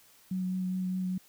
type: tone with vibrato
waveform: sine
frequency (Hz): 185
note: F#3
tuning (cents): 0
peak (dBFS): -29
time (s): 0.31-1.18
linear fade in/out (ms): 5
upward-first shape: triangle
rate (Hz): 4.9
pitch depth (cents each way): 15
effects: white hiss -60 dBFS RMS until 1.28 s